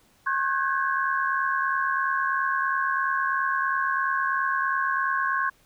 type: tone cluster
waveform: sine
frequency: 1081 / 1509 / 1592 / 1661 Hz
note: C#6 / F#6 / G6 / G#6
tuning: -44 / +34 / +26 / 0 cents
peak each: -25 / -29 / -31 / -30 dBFS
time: 0.26-5.5 s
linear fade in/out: 10 ms
effects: pink hiss -61 dBFS RMS until 5.65 s